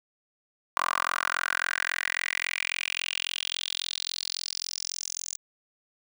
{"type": "tone with high-pass filter sweep", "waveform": "10% pulse", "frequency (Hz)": 43.65, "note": "F1", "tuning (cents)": 0, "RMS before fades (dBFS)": -31, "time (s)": [0.77, 5.37], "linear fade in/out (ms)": 0, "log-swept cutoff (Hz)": [1100, 6700], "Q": 4.6, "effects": []}